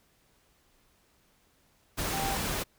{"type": "tone in noise", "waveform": "sine", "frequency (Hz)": 784, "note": "G5", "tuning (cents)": 0, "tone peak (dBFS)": -32, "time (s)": [2.12, 2.36], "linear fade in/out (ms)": 20, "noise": "pink", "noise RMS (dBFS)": -32, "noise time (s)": [1.97, 2.64], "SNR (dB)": -3, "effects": ["pink hiss -67 dBFS RMS until 2.78 s"]}